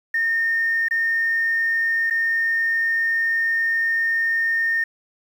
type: tone with dropouts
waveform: sine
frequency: 1827 Hz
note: A#6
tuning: 35 cents flat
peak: -17 dBFS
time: 0.14-4.84 s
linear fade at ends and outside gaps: 5 ms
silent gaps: 0.885-0.909 / 2.1-2.107 s
effects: tanh soft clip ceiling -13 dBFS + 8-bit